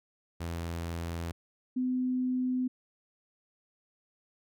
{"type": "tone pair in turn", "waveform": ["sawtooth", "sine"], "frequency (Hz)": [84.2, 253.8], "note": ["E2", "B3"], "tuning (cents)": [37, 47], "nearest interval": "octave + perfect fifth", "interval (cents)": 1910, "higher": "second", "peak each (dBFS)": [-30, -27], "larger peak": "second", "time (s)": [[0.4, 1.32], [1.76, 2.68]], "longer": "neither", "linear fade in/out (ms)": 10, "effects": []}